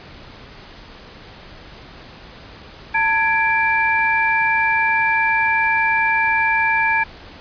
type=tone cluster; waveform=sine; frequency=895 / 1667 / 2349 Hz; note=A5 / G#6 / D7; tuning=+29 / +6 / 0 cents; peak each=-19 dBFS; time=2.94-7.04 s; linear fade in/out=10 ms; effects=pink hiss -40 dBFS RMS until 7.4 s + resampled to 11025 Hz